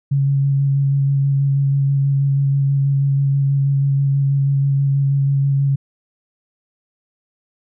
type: tone with vibrato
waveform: sine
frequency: 138.59 Hz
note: C#3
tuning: in tune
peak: -13 dBFS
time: 0.11-5.76 s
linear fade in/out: 10 ms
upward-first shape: square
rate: 6.2 Hz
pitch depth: 11 cents each way
effects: none